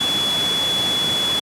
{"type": "tone in noise", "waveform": "sine", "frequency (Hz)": 3407, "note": "G#7", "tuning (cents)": 44, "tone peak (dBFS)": -18, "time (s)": [0, 1.4], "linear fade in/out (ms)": 10, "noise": "pink", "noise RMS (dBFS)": -25, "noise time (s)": [0, 1.4], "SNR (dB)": 4, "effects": ["high-pass 150 Hz 12 dB/octave", "low-pass 11000 Hz 12 dB/octave"]}